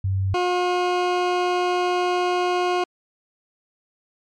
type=tone pair in turn; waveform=sine / 20% pulse; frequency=96 / 358.6 Hz; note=G2 / F4; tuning=-36 / +46 cents; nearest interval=octave + major seventh; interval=2282 cents; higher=second; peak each=-19 / -14 dBFS; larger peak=second; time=0.04-0.34 / 0.34-2.84 s; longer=second; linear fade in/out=5 ms; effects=low-pass 4000 Hz 12 dB/octave + MP3 96 kbps